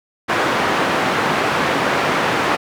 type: band-pass noise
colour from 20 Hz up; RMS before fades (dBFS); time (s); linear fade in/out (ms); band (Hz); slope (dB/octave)
white; -18; 0.28-2.57; 20; 150 to 1500; 12
effects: none